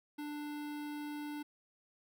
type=tone with notch filter; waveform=square; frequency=295.4 Hz; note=D4; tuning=10 cents sharp; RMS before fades=-42 dBFS; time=0.18-1.43 s; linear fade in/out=10 ms; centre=6800 Hz; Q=1.3; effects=none